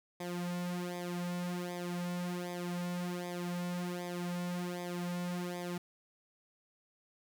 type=tone with flanger; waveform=sawtooth; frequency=176.7 Hz; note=F3; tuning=21 cents sharp; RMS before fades=-38 dBFS; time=0.2-5.78 s; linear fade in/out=5 ms; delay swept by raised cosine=0.7 to 3.2 ms; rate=1.3 Hz; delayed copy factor=-0.8; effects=none